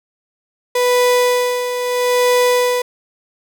35% pulse tone with tremolo, 493.9 Hz, B4, in tune, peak -9 dBFS, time 0.75-2.82 s, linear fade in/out 5 ms, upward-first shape sine, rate 0.77 Hz, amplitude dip 60%, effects none

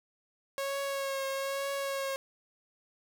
sawtooth tone with vibrato, 548 Hz, C#5, 20 cents flat, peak -28 dBFS, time 0.58-2.16 s, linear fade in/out 0 ms, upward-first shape triangle, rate 1.1 Hz, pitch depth 27 cents each way, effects none

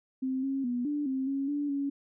sine tone with pitch steps, 261.5 / 270.9 / 244.2 / 293.1 / 264.3 / 274.5 / 289.7 / 280 Hz, C4 / C#4 / B3 / D4 / C4 / C#4 / D4 / C#4, -1 / -40 / -19 / -3 / +18 / -17 / -24 / +18 cents, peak -28 dBFS, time 0.22-1.9 s, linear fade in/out 10 ms, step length 210 ms, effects none

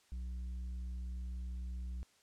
sine tone with tanh clipping, 61.74 Hz, B1, in tune, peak -40 dBFS, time 0.12-2.03 s, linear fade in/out 0 ms, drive 5 dB, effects white hiss -69 dBFS RMS until 2.22 s + low-pass 8000 Hz 12 dB/octave

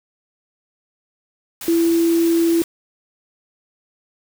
sine tone in noise, 334.3 Hz, E4, 24 cents sharp, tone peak -13 dBFS, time 1.68-2.62 s, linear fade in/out 2 ms, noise white, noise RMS -31 dBFS, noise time 1.61-2.64 s, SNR +15 dB, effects none

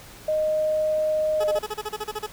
sine tone with pitch glide, 619 to 613.3 Hz, D#5 to D#5, -9 to -25 cents, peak -20 dBFS, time 0.28-1.59 s, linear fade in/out 5 ms, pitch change -16 cents, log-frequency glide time 1.42-1.47 s
20% pulse tone bursts, 425.5 Hz, G#4, 42 cents sharp, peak -22 dBFS, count 12, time 1.4-2.267 s, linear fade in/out 10 ms, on 42 ms, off 33 ms
effects pink hiss -45 dBFS RMS until 2.32 s

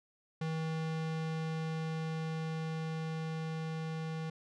square tone with level ramp, 160 Hz, D#3, 49 cents sharp, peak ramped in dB -34 to -37 dBFS, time 0.41-4.3 s, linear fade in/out 5 ms, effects low-pass 5000 Hz 12 dB/octave

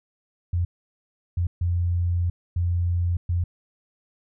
sine tone bursts at uneven times, 87.31 Hz, F2, in tune, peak -20 dBFS, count 5, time 0.53-0.65 / 1.37-1.47 / 1.61-2.3 / 2.56-3.17 / 3.29-3.44 s, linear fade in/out 5 ms, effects none

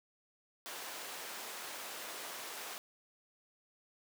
pink high-pass noise, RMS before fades -45 dBFS, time 0.66-2.78 s, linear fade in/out 0 ms, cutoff 550 Hz, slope 12 dB/octave, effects none

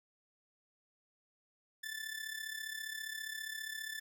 sawtooth tone with amplitude modulation, 1756 Hz, A6, 4 cents flat, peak -34 dBFS, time 1.83-4 s, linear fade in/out 10 ms, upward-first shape sine, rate 34.9 Hz, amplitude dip 70%, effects none

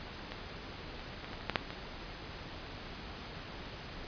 clicks, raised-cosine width 0.3 ms, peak -23 / -29 / -26 / -28 / -30 / -15 / -10 / -23 dBFS, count 8, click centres 0.32 / 0.995 / 1.245 / 1.332 / 1.41 / 1.497 / 1.558 / 1.705 s, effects pink hiss -45 dBFS RMS until 4.07 s + resampled to 11025 Hz

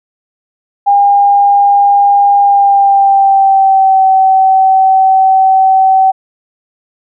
sine tone with pitch glide, 806 to 764.3 Hz, G5 to G5, +48 to -44 cents, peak -4 dBFS, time 0.86-6.12 s, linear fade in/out 20 ms, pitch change -92 cents, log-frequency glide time 2.4-4.05 s, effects none

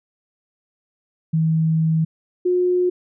sine tone pair in turn, 160.4 / 360.1 Hz, E3 / F#4, -47 / -47 cents, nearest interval octave + major second, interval 1400 cents, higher second, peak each -15 dBFS, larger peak neither, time 1.33-2.05 / 2.45-2.9 s, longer first, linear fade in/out 10 ms, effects none

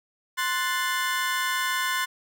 30% pulse chord, F# diminished, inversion second, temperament equal, 1046.5 / 1480 / 1760 Hz, C6 / F#6 / A6, 0 / 0 / 0 cents, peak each -25 / -27 / -27 dBFS, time 0.37-2.06 s, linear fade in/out 20 ms, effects none

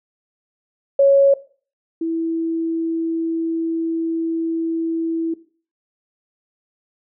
sine tone pair in turn, 554 / 328.4 Hz, C#5 / E4, -1 / -6 cents, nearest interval major sixth, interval 905 cents, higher first, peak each -9 / -19 dBFS, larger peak first, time 0.99-1.34 / 2.01-5.34 s, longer second, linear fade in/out 5 ms, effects noise-tail reverb RT60 0.4 s tail -17 dB re dry

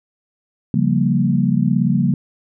sine chord, G half-diminished seventh, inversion second, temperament equal, 138.59 / 174.61 / 196 / 233.1 Hz, Db3 / F3 / G3 / Bb3, 0 / 0 / 0 / 0 cents, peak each -19 dBFS, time 0.74-2.14 s, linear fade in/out 2 ms, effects none

